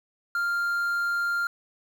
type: tone with quantisation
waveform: triangle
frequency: 1396.9 Hz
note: F6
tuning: in tune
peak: -22 dBFS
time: 0.35-1.47 s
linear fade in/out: 2 ms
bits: 8
effects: none